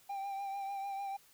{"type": "tone with vibrato", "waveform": "triangle", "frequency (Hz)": 790, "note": "G5", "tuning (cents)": 13, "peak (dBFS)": -35, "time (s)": [0.09, 1.17], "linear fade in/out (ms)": 10, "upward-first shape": "triangle", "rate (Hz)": 6.7, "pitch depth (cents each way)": 34, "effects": ["white hiss -64 dBFS RMS until 1.33 s"]}